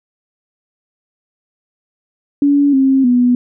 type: tone with pitch steps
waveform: sine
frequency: 284.8 / 267.6 / 246 Hz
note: C#4 / C4 / B3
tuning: +47 / +39 / -7 cents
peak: -8 dBFS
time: 2.42-3.35 s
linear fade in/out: 2 ms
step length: 310 ms
effects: none